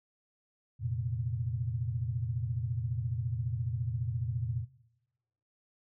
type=chord; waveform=sine; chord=F suspended fourth; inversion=none; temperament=just; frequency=87.31 / 116.41 / 130.96 Hz; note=F2 / Bb2 / C3; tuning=0 / -2 / +2 cents; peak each=-38 / -33 / -36 dBFS; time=0.79-4.66 s; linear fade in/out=50 ms; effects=noise-tail reverb RT60 1.0 s tail -20 dB re dry